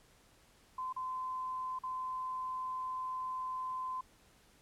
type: tone with dropouts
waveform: sine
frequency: 1028 Hz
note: C6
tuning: 31 cents flat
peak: -36 dBFS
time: 0.78-4.01 s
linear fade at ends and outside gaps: 5 ms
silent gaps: 0.927-0.963 / 1.789-1.835 s
effects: pink hiss -65 dBFS RMS until 4.61 s + low-pass 12000 Hz 12 dB/octave